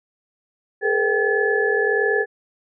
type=tone cluster; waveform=sine; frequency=414.6 / 456 / 504 / 779 / 1717 Hz; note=G#4 / A#4 / B4 / G5 / A6; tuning=-3 / -38 / +35 / -11 / -43 cents; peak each=-21 / -23 / -28 / -29 / -21 dBFS; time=0.81-2.26 s; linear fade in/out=50 ms; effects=none